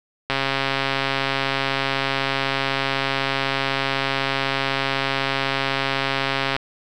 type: click train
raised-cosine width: 0.3 ms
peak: -5 dBFS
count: 853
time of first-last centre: 0.3-6.565 s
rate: 136 Hz
effects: none